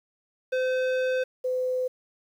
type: tone pair in turn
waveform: square / sine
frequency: 513 / 508.3 Hz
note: C5 / B4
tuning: -34 / +50 cents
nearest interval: unison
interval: 16 cents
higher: first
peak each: -24 dBFS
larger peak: neither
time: 0.52-1.24 / 1.44-1.88 s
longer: first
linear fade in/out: 10 ms
effects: low-pass 3000 Hz 12 dB/octave + 9-bit